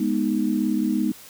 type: chord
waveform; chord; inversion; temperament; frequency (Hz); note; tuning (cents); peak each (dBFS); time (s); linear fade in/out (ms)
sine; G# minor; none; equal with one note detuned; 207.7 / 245.2 / 311.1; G#3 / B3 / D#4; 0 / -12 / 0; -24; 0-1.12; 5
effects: white hiss -45 dBFS RMS until 1.29 s